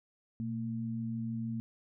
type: tone pair together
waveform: sine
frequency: 120 / 226.5 Hz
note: B2 / A#3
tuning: -49 / -50 cents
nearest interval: major seventh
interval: 1099 cents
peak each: -38 / -35 dBFS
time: 0.4-1.6 s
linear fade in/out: 0 ms
effects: none